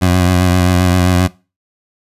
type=tone with vibrato; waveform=20% pulse; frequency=90.3 Hz; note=F#2; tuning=42 cents flat; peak=-4 dBFS; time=0.01-1.28 s; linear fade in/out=20 ms; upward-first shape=sine; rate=7.6 Hz; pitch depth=36 cents each way; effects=noise-tail reverb RT60 0.3 s tail -21 dB re dry + resampled to 32000 Hz